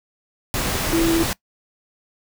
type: tone in noise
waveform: sine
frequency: 330.8 Hz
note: E4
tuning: 6 cents sharp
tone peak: -16 dBFS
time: 0.93-1.23 s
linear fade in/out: 0 ms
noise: pink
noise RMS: -23 dBFS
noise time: 0.54-1.33 s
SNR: +4 dB
effects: noise-tail reverb RT60 0.1 s tail -22 dB re dry